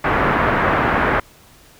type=low-pass noise; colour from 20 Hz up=white; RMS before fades=-17 dBFS; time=0.04-1.2 s; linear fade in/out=5 ms; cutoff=1700 Hz; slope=24 dB/octave; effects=pink hiss -48 dBFS RMS until 1.79 s